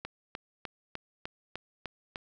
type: click train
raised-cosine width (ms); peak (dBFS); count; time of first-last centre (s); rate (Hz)
0.3; -21; 8; 0.05-2.158; 3.32
effects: none